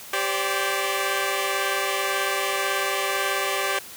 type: chord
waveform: 10% pulse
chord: G suspended fourth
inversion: none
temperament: equal with one note detuned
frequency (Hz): 392 / 523.3 / 578.9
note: G4 / C5 / D5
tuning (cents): 0 / 0 / -25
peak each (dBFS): -18 / -21 / -19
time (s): 0.13-3.79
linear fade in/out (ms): 5
effects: white hiss -41 dBFS RMS until 3.96 s + high-pass 60 Hz 12 dB/octave